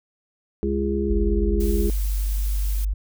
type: harmonic tone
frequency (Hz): 68.4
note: C#2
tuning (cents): -23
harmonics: 1 / 3 / 5 / 6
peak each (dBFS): -26 / -26 / -26 / -26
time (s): 0.63-1.9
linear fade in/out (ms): 0
type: tone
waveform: sine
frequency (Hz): 49.34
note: G1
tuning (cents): +12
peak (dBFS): -20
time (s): 1.09-2.94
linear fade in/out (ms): 10
type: noise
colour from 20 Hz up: blue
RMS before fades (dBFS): -37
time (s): 1.6-2.85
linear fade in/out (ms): 5
effects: none